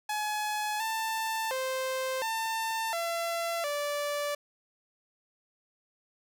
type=tone with pitch steps; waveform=sawtooth; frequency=846 / 889 / 522 / 896 / 676 / 582 Hz; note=G#5 / A5 / C5 / A5 / E5 / D5; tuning=+32 / +18 / -4 / +31 / +43 / -16 cents; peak=-26 dBFS; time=0.09-4.35 s; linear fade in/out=5 ms; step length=710 ms; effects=none